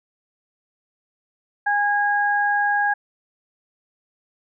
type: tone pair together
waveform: sine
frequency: 820 / 1640 Hz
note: G#5 / G#6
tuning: -22 / -22 cents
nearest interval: octave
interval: 1200 cents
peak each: -20 dBFS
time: 1.66-2.94 s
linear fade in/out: 10 ms
effects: none